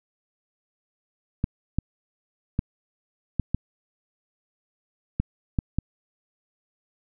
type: clicks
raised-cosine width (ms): 5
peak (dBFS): -10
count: 8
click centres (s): 1.441 / 1.786 / 2.591 / 3.397 / 3.546 / 5.2 / 5.588 / 5.786
effects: none